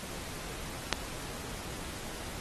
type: clicks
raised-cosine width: 0.2 ms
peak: -27 / -6 dBFS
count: 2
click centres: 0.868 / 0.927 s
effects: pink hiss -42 dBFS RMS until 2.4 s + AAC 32 kbps